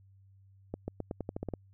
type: accelerating click train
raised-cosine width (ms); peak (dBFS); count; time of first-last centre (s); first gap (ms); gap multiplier
2; -22; 10; 0.74-1.537; 140; 0.88
effects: added 97 Hz sine -57 dBFS peak until 1.73 s